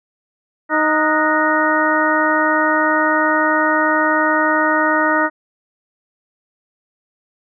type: harmonic tone with a mistuned harmonic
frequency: 310.5 Hz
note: D#4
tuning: 3 cents flat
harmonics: 1 / 2 / 3 / 4 / 5 / 6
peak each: -20 / -20 / -20 / -20 / -20 / -20 dBFS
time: 0.69-5.3 s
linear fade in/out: 50 ms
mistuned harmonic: 5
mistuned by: -93 cents
effects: none